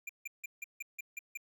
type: tone bursts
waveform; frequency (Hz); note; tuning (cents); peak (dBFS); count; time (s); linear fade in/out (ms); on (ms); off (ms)
square; 2388; D7; +28; -39; 8; 0.07-1.374; 5; 23; 160
effects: none